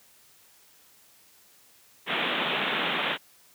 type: band-pass noise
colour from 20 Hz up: white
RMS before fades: -28 dBFS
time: 2.06-3.18 s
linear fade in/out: 50 ms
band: 150 to 3600 Hz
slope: 96 dB/octave
effects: white hiss -58 dBFS RMS until 3.54 s + high-pass 60 Hz 12 dB/octave